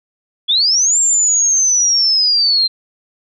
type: linear two-way sweep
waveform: sine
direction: up then down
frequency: 3322 to 7459 to 4117 Hz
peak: -10 dBFS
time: 0.48-2.68 s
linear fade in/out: 20 ms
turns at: 0.99 s
effects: none